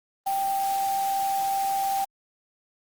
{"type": "tone in noise", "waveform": "sine", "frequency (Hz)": 784, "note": "G5", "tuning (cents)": 0, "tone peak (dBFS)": -23, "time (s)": [0.26, 2.05], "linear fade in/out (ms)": 10, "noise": "white", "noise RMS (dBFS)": -37, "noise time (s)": [0.26, 2.05], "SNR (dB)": 11, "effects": ["Opus 32 kbps"]}